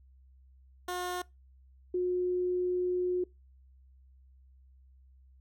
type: tone pair in turn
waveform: 15% pulse / sine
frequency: 359.1 / 360.9 Hz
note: F4 / F#4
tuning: +48 / -43 cents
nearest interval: unison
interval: 9 cents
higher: second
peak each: -27 dBFS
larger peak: neither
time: 0.88-1.22 / 1.94-3.24 s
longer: second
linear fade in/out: 5 ms
effects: noise-tail reverb RT60 0.2 s tail -22 dB re dry + added 65 Hz sine -56 dBFS peak until 5.4 s